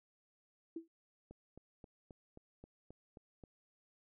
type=tone with exponential decay; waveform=sine; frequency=329.6 Hz; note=E4; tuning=in tune; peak=-37 dBFS; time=0.76-0.88 s; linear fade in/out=5 ms; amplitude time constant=25 ms
type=click train; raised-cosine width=2 ms; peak=-40 dBFS; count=9; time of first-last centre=1.31-3.438 s; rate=3.76 Hz
effects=none